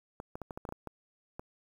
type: clicks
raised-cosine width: 1 ms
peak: -26 dBFS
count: 10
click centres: 0.201 / 0.355 / 0.417 / 0.508 / 0.575 / 0.652 / 0.69 / 0.724 / 0.873 / 1.395 s
effects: 9-bit